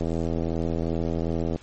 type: click train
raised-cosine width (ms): 2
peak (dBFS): -14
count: 129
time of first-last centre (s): 0.01-1.56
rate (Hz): 82.6
effects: pink hiss -51 dBFS RMS until 1.62 s + MP3 32 kbps